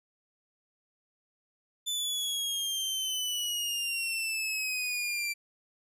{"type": "exponential sweep", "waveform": "sawtooth", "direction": "down", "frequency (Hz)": [3522, 2345], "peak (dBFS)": -27, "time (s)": [1.86, 5.34], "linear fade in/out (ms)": 20, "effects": ["resampled to 32000 Hz"]}